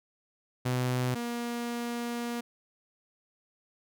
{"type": "tone pair in turn", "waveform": "sawtooth", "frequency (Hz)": [125.9, 237.7], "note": ["B2", "A#3"], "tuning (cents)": [34, 34], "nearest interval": "major seventh", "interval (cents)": 1100, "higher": "second", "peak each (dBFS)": [-23, -28], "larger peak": "first", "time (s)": [[0.65, 1.15], [1.15, 2.41]], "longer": "second", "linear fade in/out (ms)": 10, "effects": []}